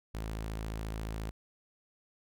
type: tone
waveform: sawtooth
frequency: 54.3 Hz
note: A1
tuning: 22 cents flat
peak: -32 dBFS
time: 0.14-1.31 s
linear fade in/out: 10 ms
effects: none